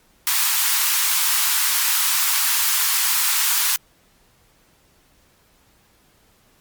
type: high-pass noise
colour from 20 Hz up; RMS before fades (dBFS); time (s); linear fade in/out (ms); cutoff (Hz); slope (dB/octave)
white; -19; 0.27-3.76; 0; 880; 48
effects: pink hiss -58 dBFS RMS until 6.6 s + Opus 48 kbps